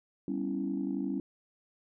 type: chord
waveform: sine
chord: C# half-diminished seventh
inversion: second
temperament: equal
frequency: 196 / 246.9 / 277.2 / 329.6 Hz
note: G3 / B3 / C#4 / E4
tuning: 0 / 0 / 0 / 0 cents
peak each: -35 / -39 / -33 / -37 dBFS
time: 0.28-1.2 s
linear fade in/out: 2 ms
effects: tanh soft clip ceiling -22 dBFS